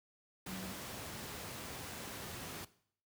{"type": "tone in noise", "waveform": "sine", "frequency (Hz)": 188, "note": "F#3", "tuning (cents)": 28, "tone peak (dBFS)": -43, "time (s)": [0.48, 0.72], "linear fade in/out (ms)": 5, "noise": "pink", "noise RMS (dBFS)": -45, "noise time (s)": [0.46, 2.65], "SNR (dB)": -1, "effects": ["noise-tail reverb RT60 0.6 s tail -18 dB re dry", "high-pass 80 Hz 12 dB/octave"]}